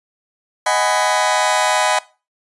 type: chord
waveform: sawtooth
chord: G# minor seventh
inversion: second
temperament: just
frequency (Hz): 623 / 747.5 / 830.6 / 996.7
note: D#5 / F#5 / G#5 / B5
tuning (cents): +2 / +17 / 0 / +16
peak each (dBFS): -16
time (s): 0.66-1.99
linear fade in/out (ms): 5
effects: noise-tail reverb RT60 0.3 s tail -19 dB re dry + resampled to 24000 Hz